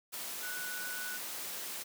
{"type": "tone in noise", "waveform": "sine", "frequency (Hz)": 1480, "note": "F#6", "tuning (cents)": 0, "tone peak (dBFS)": -40, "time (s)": [0.42, 1.18], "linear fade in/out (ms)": 20, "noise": "white", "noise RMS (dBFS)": -41, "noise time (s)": [0.12, 1.84], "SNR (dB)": -2, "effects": ["high-pass 200 Hz 12 dB/octave"]}